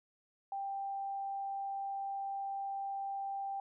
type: tone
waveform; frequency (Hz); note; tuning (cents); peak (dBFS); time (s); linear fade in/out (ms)
sine; 788; G5; +9; -36; 0.52-3.6; 2
effects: none